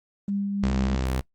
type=tone with tremolo; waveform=sine; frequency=200 Hz; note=G3; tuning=35 cents sharp; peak=-23 dBFS; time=0.28-0.95 s; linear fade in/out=2 ms; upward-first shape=triangle; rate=3.4 Hz; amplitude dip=30%
type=tone; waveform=sawtooth; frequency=64.8 Hz; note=C2; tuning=16 cents flat; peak=-20 dBFS; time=0.63-1.21 s; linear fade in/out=5 ms
effects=noise-tail reverb RT60 0.1 s tail -22 dB re dry + Opus 24 kbps